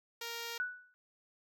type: tone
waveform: 5% pulse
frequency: 466.2 Hz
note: A#4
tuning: in tune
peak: -28 dBFS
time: 0.21-0.58 s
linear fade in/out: 5 ms
type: tone with exponential decay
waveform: sine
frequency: 1480 Hz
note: F#6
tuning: in tune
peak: -30 dBFS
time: 0.6-0.94 s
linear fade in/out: 0 ms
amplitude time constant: 73 ms
effects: none